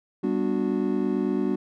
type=chord; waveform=triangle; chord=G major seventh; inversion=none; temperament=just; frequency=196 / 245 / 294 / 367.5 Hz; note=G3 / B3 / D4 / F#4; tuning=0 / -14 / +2 / -12 cents; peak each=-26 dBFS; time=0.23-1.56 s; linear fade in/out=10 ms; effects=none